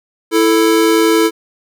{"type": "tone pair together", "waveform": "square", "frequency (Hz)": [330, 440.5], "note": ["E4", "A4"], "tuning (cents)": [2, 2], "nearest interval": "perfect fourth", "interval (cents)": 500, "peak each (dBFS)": [-12, -13], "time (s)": [0.31, 1.31], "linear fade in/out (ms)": 50, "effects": []}